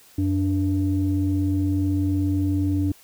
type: tone pair together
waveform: sine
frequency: 91.6 / 291.2 Hz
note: F#2 / D4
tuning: -17 / -15 cents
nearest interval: octave + minor sixth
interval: 2002 cents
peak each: -21 dBFS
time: 0.18-2.92 s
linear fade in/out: 5 ms
effects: tanh soft clip ceiling -13 dBFS + white hiss -52 dBFS RMS until 3.03 s